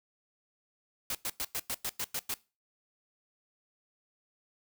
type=noise bursts; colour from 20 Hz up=white; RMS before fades=-34 dBFS; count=9; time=1.1-2.341 s; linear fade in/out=2 ms; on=49 ms; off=100 ms; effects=noise-tail reverb RT60 0.3 s tail -21 dB re dry